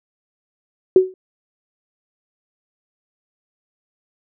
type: tone with exponential decay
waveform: sine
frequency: 373.6 Hz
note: F#4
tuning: 17 cents sharp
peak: -3 dBFS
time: 0.96-1.14 s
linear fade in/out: 2 ms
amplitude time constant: 39 ms
effects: none